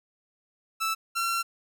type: tone pair in turn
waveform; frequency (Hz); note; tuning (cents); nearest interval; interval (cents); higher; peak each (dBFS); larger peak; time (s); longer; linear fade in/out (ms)
sawtooth; 1318.5 / 1361.1; E6 / F6; 0 / -45; minor second; 55; second; -22; neither; 0.8-0.95 / 1.15-1.43; second; 20
effects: none